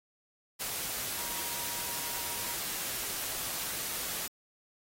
sine tone in noise, 950 Hz, A#5, 33 cents sharp, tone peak -47 dBFS, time 1.17-2.55 s, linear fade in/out 20 ms, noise white, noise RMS -36 dBFS, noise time 0.59-4.28 s, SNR -14 dB, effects AAC 48 kbps

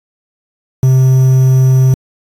triangle tone with quantisation, 130.6 Hz, C3, 3 cents flat, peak -3 dBFS, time 0.83-1.94 s, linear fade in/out 2 ms, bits 5, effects AAC 64 kbps

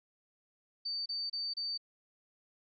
sine tone bursts, 4590 Hz, D8, 40 cents flat, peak -34 dBFS, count 4, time 0.85-1.777 s, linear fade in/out 10 ms, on 210 ms, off 29 ms, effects none

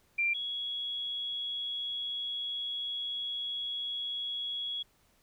sine tone pair in turn, 2370 / 3341 Hz, D7 / G#7, +15 / +10 cents, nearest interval tritone, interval 595 cents, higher second, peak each -26 / -33 dBFS, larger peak first, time 0.18-0.34 / 0.34-4.83 s, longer second, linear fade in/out 10 ms, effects pink hiss -68 dBFS RMS until 5.22 s

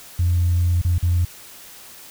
sine tone with dropouts, 87.31 Hz, F2, in tune, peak -14 dBFS, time 0.19-1.25 s, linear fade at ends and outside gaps 5 ms, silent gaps 0.816-0.848 / 0.983-1.027 s, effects tanh soft clip ceiling -11 dBFS + white hiss -42 dBFS RMS until 2.1 s

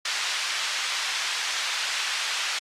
white band-pass noise, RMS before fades -28 dBFS, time 0.05-2.59 s, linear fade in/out 5 ms, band 1200 to 4500 Hz, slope 12 dB/octave, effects low-pass 9000 Hz 12 dB/octave + Opus 48 kbps

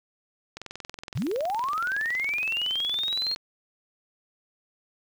click train, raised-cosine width 0.2 ms, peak -20 dBFS, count 61, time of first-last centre 0.57-3.361 s, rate 21.5 Hz
sine linear sweep, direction up, 89.5 to 4295 Hz, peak -25 dBFS, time 1.15-3.35 s, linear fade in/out 10 ms
effects 8-bit

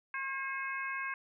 harmonic tone with a mistuned harmonic, 539 Hz, C#5, 49 cents flat, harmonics 2 / 3 / 4 / 5, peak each -40 / -38 / -41 / -44 dBFS, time 0.14-1.14 s, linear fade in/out 2 ms, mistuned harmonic 5, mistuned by -88 cents, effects none

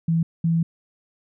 sine tone pair in turn, 164.81 / 165.7 Hz, E3 / E3, 0 / +9 cents, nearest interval unison, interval 9 cents, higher second, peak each -17 dBFS, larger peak neither, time 0.08-0.23 / 0.44-0.63 s, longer second, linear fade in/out 5 ms, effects none

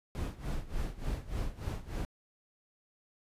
brown noise with tremolo, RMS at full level -33 dBFS, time 0.15-2.05 s, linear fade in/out 0 ms, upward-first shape sine, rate 3.4 Hz, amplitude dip 85%, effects resampled to 32000 Hz

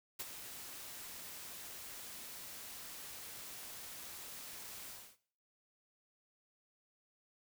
white noise with ADSR envelope, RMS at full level -40 dBFS, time 0.19-5.17 s, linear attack 13 ms, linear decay 31 ms, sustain -9 dB, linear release 270 ms, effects noise-tail reverb RT60 0.5 s tail -17 dB re dry

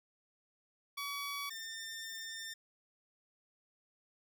15% pulse tone pair in turn, 1135 / 1801.7 Hz, C#6 / A6, +41 / +41 cents, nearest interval minor sixth, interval 800 cents, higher second, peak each -32 / -36 dBFS, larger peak first, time 0.97-1.5 / 1.5-2.54 s, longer second, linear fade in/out 10 ms, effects none

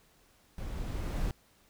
brown noise with level ramp, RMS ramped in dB -39 to -31 dBFS, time 0.58-1.31 s, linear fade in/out 2 ms, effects pink hiss -65 dBFS RMS until 1.69 s

